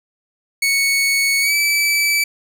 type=tone with pitch glide; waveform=sawtooth; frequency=2217 to 2308 Hz; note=C#7 to D7; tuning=0 to -31 cents; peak=-11 dBFS; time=0.62-2.24 s; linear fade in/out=5 ms; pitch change=+69 cents; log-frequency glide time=1.41-1.54 s; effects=none